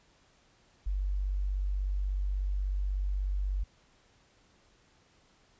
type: tone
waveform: sine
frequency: 48.21 Hz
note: G1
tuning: 28 cents flat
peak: -28 dBFS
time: 0.86-3.64 s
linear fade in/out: 10 ms
effects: pink hiss -65 dBFS RMS until 5.59 s + resampled to 16000 Hz